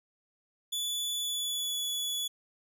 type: tone with pitch glide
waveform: sawtooth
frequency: 3456 to 3412 Hz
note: A7 to G#7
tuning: -32 to +46 cents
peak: -28 dBFS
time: 0.72-2.28 s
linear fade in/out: 10 ms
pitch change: -22 cents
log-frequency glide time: 1.19-1.75 s
effects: none